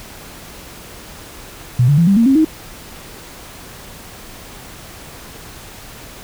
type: tone with pitch steps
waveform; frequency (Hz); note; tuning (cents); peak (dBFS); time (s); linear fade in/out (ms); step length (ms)
sine; 123.47 / 144.31 / 168.66 / 197.13 / 230.4 / 269.3 / 314.7; B2 / D3 / E3 / G3 / A#3 / C#4 / D#4; 0 / -30 / +40 / +10 / -20 / -50 / +20; -8; 1.79-2.448; 5; 94
effects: pink hiss -36 dBFS RMS until 6.23 s